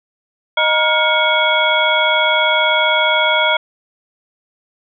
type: tone cluster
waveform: sine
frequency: 621 / 948 / 1418 / 2218 / 3332 Hz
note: D#5 / A#5 / F6 / C#7 / G#7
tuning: -3 / +29 / +26 / 0 / +5 cents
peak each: -18 dBFS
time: 0.57-3.57 s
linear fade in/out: 5 ms
effects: none